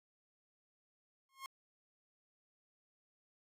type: tone with exponential growth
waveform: sawtooth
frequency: 1075 Hz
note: C6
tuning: 47 cents sharp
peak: -37 dBFS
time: 1.29-1.46 s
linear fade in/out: 1 ms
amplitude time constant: 35 ms
effects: AAC 48 kbps